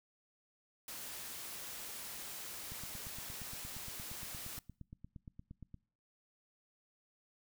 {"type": "noise", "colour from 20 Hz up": "white", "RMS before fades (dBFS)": -46, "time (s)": [0.88, 4.59], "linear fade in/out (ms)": 2}
{"type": "click train", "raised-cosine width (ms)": 5, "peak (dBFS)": -37, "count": 27, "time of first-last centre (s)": [2.72, 5.743], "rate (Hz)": 8.6}
{"effects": ["noise-tail reverb RT60 0.5 s tail -24 dB re dry"]}